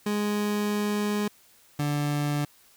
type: tone pair in turn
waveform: 30% pulse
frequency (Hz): 207.7 / 146.32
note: G#3 / D3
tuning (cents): 0 / -6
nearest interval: tritone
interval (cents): 606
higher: first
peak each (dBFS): -22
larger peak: neither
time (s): 0.06-1.28 / 1.79-2.45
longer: first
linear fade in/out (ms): 5
effects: white hiss -58 dBFS RMS until 2.76 s